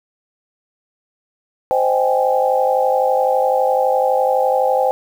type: chord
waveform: sine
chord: Ab major seventh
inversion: first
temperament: just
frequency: 519.1 / 623 / 778.7 / 830.6 Hz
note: C5 / Eb5 / G5 / Ab5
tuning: -14 / +2 / -12 / 0 cents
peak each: -16 / -22 / -18 / -21 dBFS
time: 1.71-4.91 s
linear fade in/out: 0 ms
effects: 7-bit